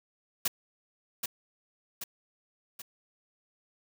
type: noise with echo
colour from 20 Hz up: white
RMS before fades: -28 dBFS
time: 0.45-0.48 s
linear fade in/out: 5 ms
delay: 780 ms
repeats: 3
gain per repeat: -5 dB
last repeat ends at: 2.82 s
effects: none